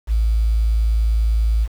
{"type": "tone", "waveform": "sine", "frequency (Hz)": 55, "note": "A1", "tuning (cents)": 0, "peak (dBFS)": -13, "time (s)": [0.07, 1.68], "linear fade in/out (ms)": 50, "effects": ["tanh soft clip ceiling -9 dBFS", "7-bit"]}